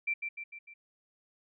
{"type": "tone with echo", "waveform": "sine", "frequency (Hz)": 2349, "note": "D7", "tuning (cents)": 0, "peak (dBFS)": -28, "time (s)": [0.07, 0.14], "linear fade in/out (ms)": 10, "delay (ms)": 150, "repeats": 4, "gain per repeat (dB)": -5, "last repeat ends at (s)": 0.74, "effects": []}